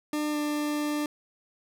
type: tone with pitch glide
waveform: 40% pulse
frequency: 300 to 297.1 Hz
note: D4 to D4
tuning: +37 to +20 cents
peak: -26 dBFS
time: 0.13-1.06 s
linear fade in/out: 2 ms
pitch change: -17 cents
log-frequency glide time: 0.31-0.37 s
effects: none